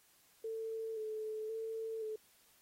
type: tone with vibrato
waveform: sine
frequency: 440 Hz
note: A4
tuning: in tune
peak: -38 dBFS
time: 0.44-2.16 s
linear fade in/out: 5 ms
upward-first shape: square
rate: 0.95 Hz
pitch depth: 26 cents each way
effects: white hiss -68 dBFS RMS until 2.61 s + AAC 48 kbps